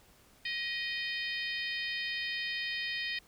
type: harmonic tone with a mistuned harmonic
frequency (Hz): 618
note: D#5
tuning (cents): -12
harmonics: 3 / 4 / 5 / 6 / 7 / 8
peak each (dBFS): -37 / -39 / -41 / -43 / -44 / -45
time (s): 0.45-3.19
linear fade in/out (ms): 5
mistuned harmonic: 3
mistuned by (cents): +33
effects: pink hiss -62 dBFS RMS until 3.27 s